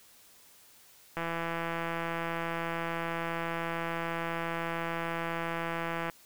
click train, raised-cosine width 0.5 ms, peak -19 dBFS, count 824, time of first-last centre 1.17-6.098 s, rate 167 Hz, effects white hiss -58 dBFS RMS until 6.25 s

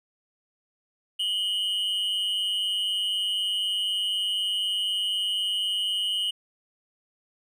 triangle tone pair together, 2900 / 3096 Hz, F#7 / G7, -35 / -22 cents, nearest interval minor second, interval 113 cents, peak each -25 / -27 dBFS, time 1.19-6.31 s, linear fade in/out 10 ms, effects none

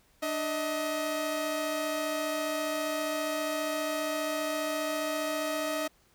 sawtooth tone pair together, 298.7 / 632.3 Hz, D4 / D#5, +29 / +28 cents, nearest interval octave + minor second, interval 1299 cents, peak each -31 / -27 dBFS, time 0.22-5.88 s, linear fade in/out 10 ms, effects pink hiss -65 dBFS RMS until 6.14 s

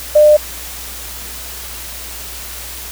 sine tone, 601 Hz, D5, 40 cents sharp, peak -4 dBFS, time 0.15-0.37 s, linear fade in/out 10 ms, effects added 60 Hz sine -34 dBFS peak until 2.91 s + white hiss -29 dBFS RMS until 2.91 s

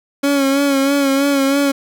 30% pulse tone with vibrato, 277.2 Hz, C#4, in tune, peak -10 dBFS, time 0.23-1.72 s, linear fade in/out 10 ms, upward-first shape sine, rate 3.1 Hz, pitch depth 42 cents each way, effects none

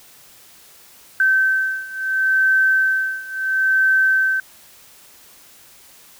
sine beating tone pair, 1544 / 1544.73 Hz, G6 / G6, -27 / -26 cents, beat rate 0.73 Hz, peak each -19 / -17 dBFS, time 1.2-4.4 s, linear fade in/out 2 ms, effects white hiss -47 dBFS RMS until 6.19 s

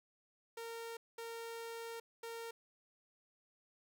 sawtooth tone bursts at uneven times, 460.4 Hz, A#4, 22 cents flat, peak -40 dBFS, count 3, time 0.57-0.97 / 1.18-2 / 2.23-2.51 s, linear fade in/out 5 ms, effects none

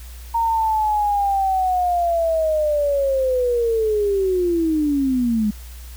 sine linear sweep, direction down, 928 to 205.2 Hz, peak -16 dBFS, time 0.34-5.51 s, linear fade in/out 10 ms, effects added 60 Hz sine -34 dBFS peak until 5.96 s + white hiss -45 dBFS RMS until 5.96 s

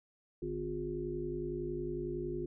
harmonic tone with a mistuned harmonic, 50.9 Hz, G#1, 34 cents flat, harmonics 1 / 3 / 5 / 7 / 8, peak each -45 / -44 / -45 / -37 / -44 dBFS, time 0.42-2.46 s, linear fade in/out 5 ms, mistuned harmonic 3, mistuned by -71 cents, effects none

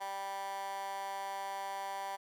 15% pulse tone with high-pass filter, 196 Hz, G3, in tune, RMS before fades -40 dBFS, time 0-2.17 s, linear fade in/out 20 ms, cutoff 880 Hz, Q 4.6, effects none

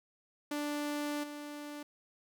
sawtooth tone with level steps, 293.7 Hz, D4, in tune, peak -30 / -38 dBFS, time 0.51-1.83 s, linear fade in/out 5 ms, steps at 1.23 s, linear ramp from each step 10 ms, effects none

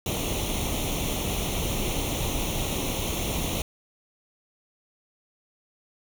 pink noise with comb filter, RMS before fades -28 dBFS, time 0.06-3.62 s, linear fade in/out 2 ms, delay 0.31 ms, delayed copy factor +0.8, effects none

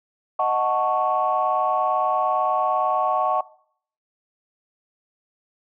sine chord, D# half-diminished seventh, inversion none, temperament equal, 622.3 / 740 / 880 / 1108.7 Hz, D#5 / F#5 / A5 / C#6, 0 / 0 / 0 / 0 cents, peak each -25 / -22 / -26 / -22 dBFS, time 0.39-3.41 s, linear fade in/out 5 ms, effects noise-tail reverb RT60 0.6 s tail -20 dB re dry + tanh soft clip ceiling -9 dBFS

